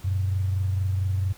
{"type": "tone pair together", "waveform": "sine", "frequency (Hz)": [93.89, 118.3], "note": ["F#2", "A#2"], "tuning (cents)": [26, 26], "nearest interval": "major third", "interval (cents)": 400, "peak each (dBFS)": [-22, -33], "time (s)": [0.04, 1.33], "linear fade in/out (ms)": 10, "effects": ["pink hiss -50 dBFS RMS until 1.37 s"]}